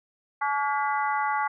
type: harmonic tone with a mistuned harmonic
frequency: 284.7 Hz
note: C#4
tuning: 46 cents sharp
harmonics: 3 / 4 / 5 / 6 / 7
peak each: -26 / -29 / -32 / -38 / -34 dBFS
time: 0.41-1.48 s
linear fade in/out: 10 ms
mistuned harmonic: 6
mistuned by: -90 cents
effects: none